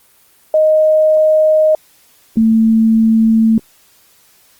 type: tone pair in turn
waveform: sine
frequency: 622.3 / 223.3 Hz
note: D#5 / A3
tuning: 0 / +26 cents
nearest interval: octave + tritone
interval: 1774 cents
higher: first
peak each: -7 dBFS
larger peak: neither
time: 0.54-1.75 / 2.37-3.58 s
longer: neither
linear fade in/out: 2 ms
effects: white hiss -50 dBFS RMS until 4.59 s + Opus 24 kbps